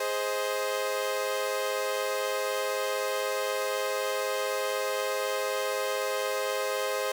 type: chord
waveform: sawtooth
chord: Ab major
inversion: none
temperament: equal with one note detuned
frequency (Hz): 415.3 / 523.3 / 627.3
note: Ab4 / C5 / Eb5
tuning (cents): 0 / 0 / +14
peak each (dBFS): -30 / -26 / -31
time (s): 0-7.12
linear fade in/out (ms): 5
effects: 9-bit